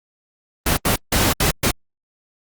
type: noise bursts at uneven times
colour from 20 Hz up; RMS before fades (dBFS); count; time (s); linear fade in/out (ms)
pink; -17; 5; 0.66-0.77 / 0.85-0.96 / 1.12-1.33 / 1.4-1.51 / 1.63-1.71; 5
effects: Opus 24 kbps